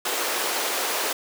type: high-pass noise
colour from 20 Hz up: pink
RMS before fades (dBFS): -26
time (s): 0.05-1.13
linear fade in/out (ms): 5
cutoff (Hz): 390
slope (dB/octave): 24
effects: none